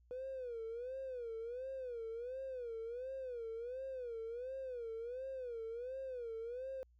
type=tone with vibrato; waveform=triangle; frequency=489.7 Hz; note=B4; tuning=15 cents flat; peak=-38 dBFS; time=0.11-6.83 s; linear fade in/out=0 ms; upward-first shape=sine; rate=1.4 Hz; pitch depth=150 cents each way; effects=tanh soft clip ceiling -38 dBFS + added 60 Hz sine -65 dBFS peak until 6.99 s